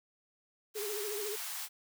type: high-pass noise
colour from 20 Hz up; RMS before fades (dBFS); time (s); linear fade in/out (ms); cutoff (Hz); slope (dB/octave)
white; -40; 0.74-1.69; 50; 710; 48
type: tone with vibrato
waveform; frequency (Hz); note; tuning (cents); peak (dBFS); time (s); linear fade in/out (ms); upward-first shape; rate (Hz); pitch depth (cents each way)
sine; 415.3; G#4; 0; -37; 0.75-1.36; 10; sine; 14; 76
effects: none